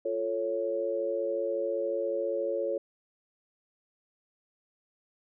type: chord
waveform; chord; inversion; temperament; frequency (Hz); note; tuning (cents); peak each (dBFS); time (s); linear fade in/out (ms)
sine; F augmented; none; equal; 349.2 / 440 / 554.4; F4 / A4 / C#5; 0 / 0 / 0; -35 / -33 / -30; 0.05-2.78; 5
effects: none